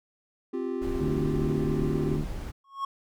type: chord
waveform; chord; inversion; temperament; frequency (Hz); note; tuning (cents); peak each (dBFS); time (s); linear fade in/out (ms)
triangle; C suspended fourth; none; equal; 261.6 / 349.2 / 392; C4 / F4 / G4; 0 / 0 / 0; -31; 0.53-2.17; 10
type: noise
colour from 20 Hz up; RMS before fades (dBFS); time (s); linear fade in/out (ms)
brown; -34; 0.81-2.52; 20
type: harmonic tone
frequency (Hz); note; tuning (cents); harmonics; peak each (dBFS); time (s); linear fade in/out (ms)
74.8; D2; +32; 2 / 3 / 4 / 5; -29 / -33 / -35 / -37; 0.98-2.25; 50
type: tone with exponential growth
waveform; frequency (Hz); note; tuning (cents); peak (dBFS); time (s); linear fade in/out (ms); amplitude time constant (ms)
triangle; 1096; C#6; -20; -23; 2.64-2.85; 5; 45
effects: none

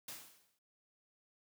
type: noise with exponential decay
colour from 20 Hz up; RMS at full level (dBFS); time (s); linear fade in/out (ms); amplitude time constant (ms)
white; -44; 0.08-0.59; 5; 110
effects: high-pass 80 Hz 12 dB/octave

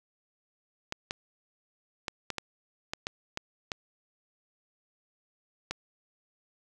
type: clicks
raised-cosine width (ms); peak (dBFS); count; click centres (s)
0.2; -15; 10; 0.924 / 1.109 / 2.082 / 2.303 / 2.383 / 2.935 / 3.069 / 3.374 / 3.718 / 5.71
effects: 8-bit

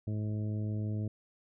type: harmonic tone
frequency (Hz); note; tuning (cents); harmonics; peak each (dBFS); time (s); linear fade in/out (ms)
106.4; G#2; +42; 1 / 2 / 3 / 4 / 5 / 6; -32 / -39 / -44 / -50 / -53 / -53; 0.07-1.08; 5
effects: none

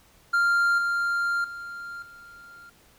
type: tone with level steps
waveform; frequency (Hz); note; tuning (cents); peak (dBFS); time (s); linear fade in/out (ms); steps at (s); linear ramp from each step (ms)
triangle; 1394; F6; -4; -17 / -21 / -33 / -43; 0.33-2.7; 10; 0.78 / 1.44 / 2.02; 5
effects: pink hiss -58 dBFS RMS until 2.98 s

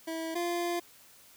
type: tone pair in turn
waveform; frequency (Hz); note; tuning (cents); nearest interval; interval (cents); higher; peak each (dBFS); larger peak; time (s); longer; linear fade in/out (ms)
25% pulse; 325.3 / 346.7; E4 / F4; -23 / -13; minor second; 110; second; -30 / -26; second; 0.07-0.35 / 0.35-0.8; second; 10
effects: white hiss -57 dBFS RMS until 1.36 s

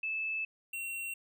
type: tone pair in turn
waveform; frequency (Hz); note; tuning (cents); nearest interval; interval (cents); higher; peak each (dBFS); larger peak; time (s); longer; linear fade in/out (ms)
sine / square; 2620 / 2732; E7 / F7; -11 / -39; minor second; 72; second; -32 / -37; first; 0.03-0.45 / 0.73-1.14; first; 5
effects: none

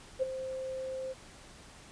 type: tone with ADSR envelope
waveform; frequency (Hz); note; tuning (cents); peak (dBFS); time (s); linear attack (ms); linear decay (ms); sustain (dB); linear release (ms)
sine; 523.3; C5; 0; -24; 0.19-1.14; 33; 16; -11; 26
effects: pink hiss -53 dBFS RMS until 1.91 s + resampled to 22050 Hz

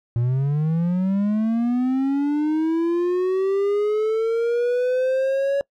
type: linear sweep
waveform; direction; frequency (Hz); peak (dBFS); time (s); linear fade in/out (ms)
triangle; up; 115.8 to 562; -16; 0.16-5.61; 0
effects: noise-tail reverb RT60 0.1 s tail -24 dB re dry

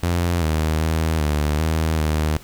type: tone with pitch steps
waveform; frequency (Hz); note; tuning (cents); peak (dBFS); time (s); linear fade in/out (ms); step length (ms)
sawtooth; 86.6 / 78.3 / 80.1 / 74.8 / 79.8 / 77.1; F2 / D#2 / E2 / D2 / D#2 / D#2; -14 / +11 / -49 / +32 / +44 / -15; -14; 0.03-2.37; 0; 390
effects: pink hiss -45 dBFS RMS until 2.43 s

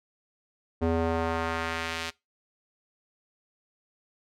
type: tone with band-pass filter sweep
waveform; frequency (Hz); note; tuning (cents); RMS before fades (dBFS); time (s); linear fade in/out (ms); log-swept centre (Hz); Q
square; 82.41; E2; 0; -29; 0.81-2.11; 20; 390 to 3500; 0.91
effects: noise-tail reverb RT60 0.2 s tail -21 dB re dry

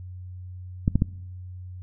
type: clicks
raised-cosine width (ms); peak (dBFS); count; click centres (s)
5; -7; 3; 0.879 / 0.956 / 1.021
effects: noise-tail reverb RT60 0.8 s tail -22 dB re dry + added 91 Hz sine -36 dBFS peak until 1.82 s

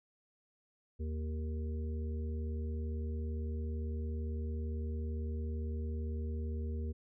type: harmonic tone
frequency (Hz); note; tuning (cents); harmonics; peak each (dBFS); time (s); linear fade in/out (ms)
77.78; D#2; 0; 1 / 3 / 5 / 6; -35 / -45 / -49 / -51; 0.99-6.93; 20
effects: none

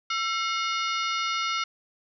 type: harmonic tone with a mistuned harmonic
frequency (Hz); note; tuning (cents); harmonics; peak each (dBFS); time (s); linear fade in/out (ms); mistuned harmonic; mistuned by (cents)
720; F#5; -47; 2 / 3 / 4 / 5 / 6 / 7 / 8; -28 / -32 / -34 / -36 / -38 / -39 / -40; 0.1-1.64; 5; 2; -120
effects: none

